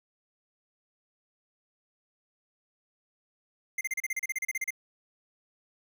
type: tone bursts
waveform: square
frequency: 2093 Hz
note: C7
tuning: in tune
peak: -29 dBFS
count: 15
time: 3.78-4.706 s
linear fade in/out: 5 ms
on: 30 ms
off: 34 ms
effects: none